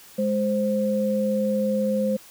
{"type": "tone pair together", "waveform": "sine", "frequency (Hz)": [208.1, 523.3], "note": ["G#3", "C5"], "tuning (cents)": [4, 0], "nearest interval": "octave + major third", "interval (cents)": 1596, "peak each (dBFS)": -23, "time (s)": [0.18, 2.17], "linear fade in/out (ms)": 10, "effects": ["white hiss -48 dBFS RMS until 2.3 s"]}